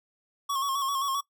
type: tone with vibrato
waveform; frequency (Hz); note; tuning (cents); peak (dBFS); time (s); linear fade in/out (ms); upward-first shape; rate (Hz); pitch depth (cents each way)
square; 1100; C#6; -14; -27; 0.49-1.21; 10; square; 7.6; 44
effects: noise-tail reverb RT60 0.1 s tail -20 dB re dry